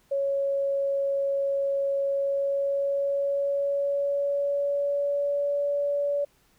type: tone with pitch glide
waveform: sine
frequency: 554.4 to 572.3 Hz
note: C#5 to D5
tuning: 0 to -45 cents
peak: -23 dBFS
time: 0.11-6.25 s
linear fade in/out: 10 ms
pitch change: +55 cents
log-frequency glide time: 2.04-5.64 s
effects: pink hiss -64 dBFS RMS until 6.58 s